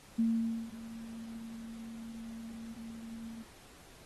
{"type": "tone with ADSR envelope", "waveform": "sine", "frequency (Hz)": 227.5, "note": "A#3", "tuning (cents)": -42, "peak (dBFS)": -25, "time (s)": [0.18, 3.43], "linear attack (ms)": 14, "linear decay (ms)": 490, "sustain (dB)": -17, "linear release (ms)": 11, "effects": ["pink hiss -57 dBFS RMS until 4.05 s", "AAC 32 kbps"]}